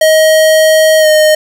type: tone with pitch glide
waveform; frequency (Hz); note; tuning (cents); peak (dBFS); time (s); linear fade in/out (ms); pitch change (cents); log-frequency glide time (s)
square; 630 to 617; D#5 to D#5; +21 to -15; -5; 0.01-1.35; 5; -36; 0.99-1.07
effects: none